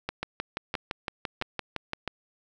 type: two click trains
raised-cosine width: 0.3 ms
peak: -14 / -14 dBFS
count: 11 / 4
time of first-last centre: 0.23-1.934 / 0.09-2.077 s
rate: 5.87 / 1.51 Hz
effects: none